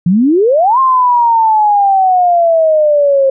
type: exponential two-way sweep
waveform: sine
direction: up then down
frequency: 164.81 to 1068 to 533 Hz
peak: -6 dBFS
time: 0.06-3.3 s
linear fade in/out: 5 ms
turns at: 0.79 s
effects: none